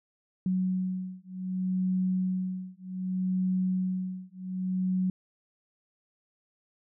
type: beating tone pair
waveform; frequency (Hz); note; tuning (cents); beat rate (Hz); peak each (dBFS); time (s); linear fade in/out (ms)
sine; 185 / 185.65; F#3 / F#3; 0 / +6; 0.65; -30; 0.46-5.1; 2
effects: none